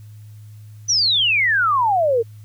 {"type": "exponential sweep", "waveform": "sine", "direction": "down", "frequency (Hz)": [6080, 438.6], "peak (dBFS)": -14, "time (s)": [0.88, 2.23], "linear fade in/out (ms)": 20, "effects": ["added 106 Hz sine -37 dBFS peak until 2.44 s", "white hiss -58 dBFS RMS until 2.44 s"]}